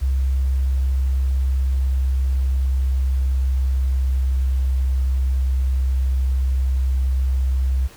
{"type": "tone with pitch glide", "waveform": "sine", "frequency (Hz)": [66.2, 65.29], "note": ["C2", "C2"], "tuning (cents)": [21, -3], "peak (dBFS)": -16, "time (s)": [0.01, 7.88], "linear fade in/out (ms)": 20, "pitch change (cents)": -24, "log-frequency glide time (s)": [0.14, 4.81], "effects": ["pink hiss -46 dBFS RMS until 7.96 s"]}